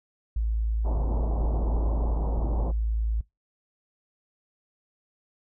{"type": "tone", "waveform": "sine", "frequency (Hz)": 55, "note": "A1", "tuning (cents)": 0, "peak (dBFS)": -23, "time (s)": [0.36, 3.21], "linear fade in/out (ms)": 5}
{"type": "low-pass noise", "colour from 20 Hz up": "pink", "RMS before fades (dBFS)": -33, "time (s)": [0.84, 2.72], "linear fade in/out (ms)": 20, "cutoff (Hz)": 960, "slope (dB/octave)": 48}
{"effects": ["noise-tail reverb RT60 0.2 s tail -23 dB re dry"]}